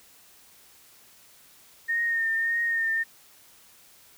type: tone with vibrato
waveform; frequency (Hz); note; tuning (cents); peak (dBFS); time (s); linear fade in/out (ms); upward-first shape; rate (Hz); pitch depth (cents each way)
sine; 1835; A#6; -28; -23; 1.88-3.04; 20; triangle; 1.7; 34
effects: white hiss -55 dBFS RMS until 4.17 s